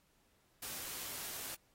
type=noise; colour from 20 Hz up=white; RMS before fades=-44 dBFS; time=0.62-1.55 s; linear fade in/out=5 ms; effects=pink hiss -73 dBFS RMS until 1.74 s + AAC 48 kbps